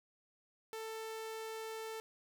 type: tone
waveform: sawtooth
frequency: 443.4 Hz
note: A4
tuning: 13 cents sharp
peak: -38 dBFS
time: 0.73-2 s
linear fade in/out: 0 ms
effects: none